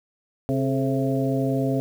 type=harmonic tone with a mistuned harmonic; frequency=133.5 Hz; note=C3; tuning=35 cents sharp; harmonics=1 / 2 / 3 / 4 / 5; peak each=-25 / -24 / -29 / -30 / -30 dBFS; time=0.49-1.8 s; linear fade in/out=0 ms; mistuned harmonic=3; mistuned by=+100 cents; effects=8-bit